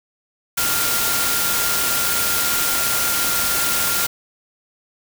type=tone in noise; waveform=sine; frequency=1396.9 Hz; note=F6; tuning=in tune; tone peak=-26 dBFS; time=0.57-4.07 s; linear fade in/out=10 ms; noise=white; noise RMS=-20 dBFS; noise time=0.57-4.07 s; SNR=-9 dB; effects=none